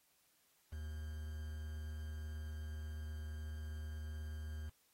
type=tone with quantisation; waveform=triangle; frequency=76.7 Hz; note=D#2; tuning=24 cents flat; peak=-40 dBFS; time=0.72-4.7 s; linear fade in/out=10 ms; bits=10; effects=white hiss -74 dBFS RMS until 4.93 s + AAC 48 kbps